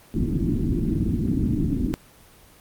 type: low-pass noise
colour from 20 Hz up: white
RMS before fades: -23 dBFS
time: 0.14-1.94 s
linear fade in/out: 0 ms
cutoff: 320 Hz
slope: 48 dB/octave
effects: pink hiss -51 dBFS RMS until 2.6 s + Opus 24 kbps